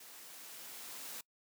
white noise with level ramp, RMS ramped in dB -54 to -45 dBFS, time 0-1.21 s, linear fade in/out 5 ms, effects noise-tail reverb RT60 0.1 s tail -24 dB re dry + high-pass 200 Hz 12 dB/octave

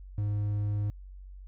triangle tone, 103.4 Hz, G#2, 7 cents flat, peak -25 dBFS, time 0.18-0.9 s, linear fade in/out 0 ms, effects added 47 Hz sine -43 dBFS peak until 1.47 s

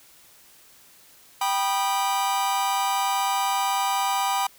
45% pulse chord, G augmented, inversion none, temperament just, 784 / 980 / 1225 Hz, G5 / B5 / D#6, 0 / -14 / -27 cents, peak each -25 / -26 / -30 dBFS, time 1.41-4.47 s, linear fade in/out 5 ms, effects white hiss -53 dBFS RMS until 4.58 s

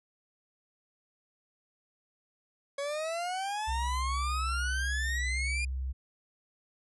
40% pulse exponential sweep, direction up, 554.4 to 2442 Hz, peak -31 dBFS, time 2.78-5.65 s, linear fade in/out 5 ms
sine tone, 65.41 Hz, C2, in tune, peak -31 dBFS, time 3.67-5.93 s, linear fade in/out 20 ms
effects resampled to 24000 Hz

